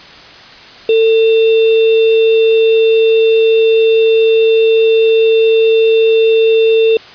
sine tone with sample-and-hold, 447.6 Hz, A4, 30 cents sharp, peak -6 dBFS, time 0.89-6.97 s, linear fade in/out 2 ms, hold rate 3150 Hz, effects white hiss -35 dBFS RMS until 7.14 s + resampled to 11025 Hz

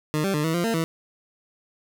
20% pulse tone with pitch steps, 152.8 / 195.4 / 149.9 / 161.7 / 173.2 / 227.8 / 163.5 Hz, D#3 / G3 / D3 / E3 / F3 / A#3 / E3, -31 / -5 / +36 / -33 / -14 / -40 / -14 cents, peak -17 dBFS, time 0.14-0.84 s, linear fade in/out 0 ms, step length 100 ms, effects none

